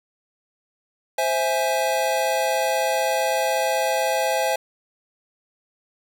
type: chord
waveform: square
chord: C augmented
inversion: none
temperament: equal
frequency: 523.3 / 659.3 / 830.6 Hz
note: C5 / E5 / G#5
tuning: 0 / 0 / 0 cents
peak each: -25 dBFS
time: 1.18-4.56 s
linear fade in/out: 5 ms
effects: none